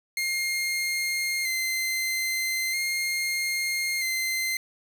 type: tone with vibrato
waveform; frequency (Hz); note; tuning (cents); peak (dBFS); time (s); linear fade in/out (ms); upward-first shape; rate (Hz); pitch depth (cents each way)
sawtooth; 2100; C7; +6; -22; 0.17-4.57; 2; square; 0.39; 22
effects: 8-bit